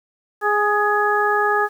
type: harmonic tone with a mistuned harmonic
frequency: 415.3 Hz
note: G#4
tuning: in tune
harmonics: 1 / 2 / 3 / 4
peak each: -21 / -21 / -21 / -21 dBFS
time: 0.41-1.69 s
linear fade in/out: 50 ms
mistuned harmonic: 4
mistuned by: +19 cents
effects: 8-bit